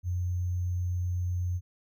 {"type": "tone with sample-and-hold", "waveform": "sine", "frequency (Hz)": 89.2, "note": "F2", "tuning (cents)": 37, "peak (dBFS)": -27, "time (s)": [0.03, 1.61], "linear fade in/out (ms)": 50, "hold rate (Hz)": 6300, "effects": []}